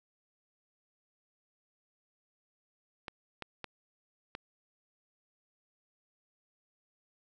clicks, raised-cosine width 0.3 ms, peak -23 dBFS, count 4, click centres 3.082 / 3.423 / 3.643 / 4.351 s, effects none

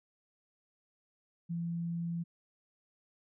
sine tone, 169.4 Hz, E3, 48 cents sharp, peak -33 dBFS, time 1.49-2.24 s, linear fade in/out 20 ms, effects none

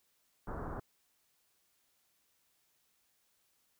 pink low-pass noise, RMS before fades -41 dBFS, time 0.47-0.8 s, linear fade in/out 5 ms, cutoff 1500 Hz, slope 48 dB/octave, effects white hiss -75 dBFS RMS until 3.79 s

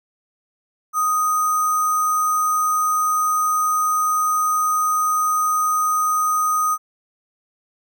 sine tone with sample-and-hold, 1244.5 Hz, D#6, in tune, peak -16 dBFS, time 0.93-6.78 s, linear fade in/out 50 ms, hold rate 7350 Hz, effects none

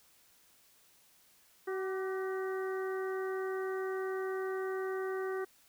harmonic tone with a mistuned harmonic, 378.9 Hz, F#4, 41 cents sharp, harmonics 1 / 2 / 3 / 4 / 5, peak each -34 / -46 / -45 / -46 / -48 dBFS, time 1.67-5.45 s, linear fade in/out 10 ms, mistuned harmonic 3, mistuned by +51 cents, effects white hiss -65 dBFS RMS until 5.68 s

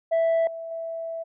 sine tone with level steps, 659.3 Hz, E5, in tune, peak -16 / -32 / -29 dBFS, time 0.11-1.24 s, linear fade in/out 20 ms, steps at 0.47 / 0.71 s, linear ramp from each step 2 ms, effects tanh soft clip ceiling -18 dBFS

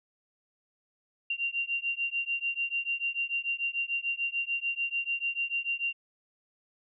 sine beating tone pair, 2765 / 2771.8 Hz, F7 / F7, -18 / -14 cents, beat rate 6.8 Hz, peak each -32 / -32 dBFS, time 1.3-5.93 s, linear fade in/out 5 ms, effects none

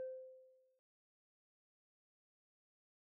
sine tone with exponential decay, 518 Hz, C5, 17 cents flat, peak -39 dBFS, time 0-0.79 s, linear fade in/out 0 ms, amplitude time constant 170 ms, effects noise-tail reverb RT60 0.5 s tail -24 dB re dry + tanh soft clip ceiling -38 dBFS

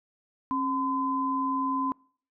sine tone pair together, 270 / 1019.4 Hz, C#4 / C6, -45 / -45 cents, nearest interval octave + major seventh, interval 2300 cents, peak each -29 / -27 dBFS, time 0.51-1.92 s, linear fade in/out 0 ms, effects noise-tail reverb RT60 0.5 s tail -26 dB re dry

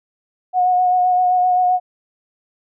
sine tone with vibrato, 728 Hz, F#5, 28 cents flat, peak -12 dBFS, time 0.53-1.8 s, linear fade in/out 50 ms, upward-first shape sine, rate 7.7 Hz, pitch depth 19 cents each way, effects none

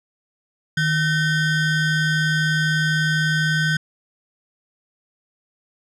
square ring-modulated tone, 840 Hz, G#5, 19 cents sharp, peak -15 dBFS, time 0.77-3.77 s, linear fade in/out 5 ms, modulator 684 Hz, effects low-pass 6000 Hz 12 dB/octave

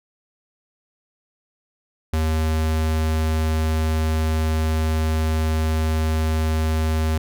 square tone, 79 Hz, D#2, 27 cents sharp, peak -19 dBFS, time 2.13-7.18 s, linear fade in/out 5 ms, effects none

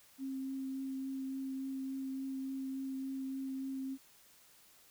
sine tone with vibrato, 267 Hz, C4, 35 cents sharp, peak -37 dBFS, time 0.18-3.98 s, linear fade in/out 50 ms, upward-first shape triangle, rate 3.5 Hz, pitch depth 12 cents each way, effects white hiss -63 dBFS RMS until 4.9 s

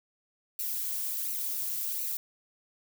violet noise with flanger, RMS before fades -33 dBFS, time 0.59-2.17 s, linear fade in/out 2 ms, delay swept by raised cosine 0.58 to 3.18 ms, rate 1.4 Hz, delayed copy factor -0.65, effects none

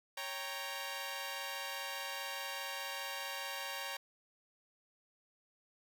10% pulse chord, G diminished, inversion second, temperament equal, 554.4 / 784 / 932.3 Hz, Db5 / G5 / Bb5, 0 / 0 / 0 cents, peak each -36 / -37 / -35 dBFS, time 0.17-3.97 s, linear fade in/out 5 ms, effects none

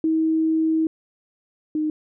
sine tone pair in turn, 319.5 / 307.8 Hz, D#4 / D#4, +46 / -19 cents, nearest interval minor second, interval 65 cents, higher first, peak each -17 / -20 dBFS, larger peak first, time 0.04-0.87 / 1.75-1.9 s, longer first, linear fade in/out 2 ms, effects none

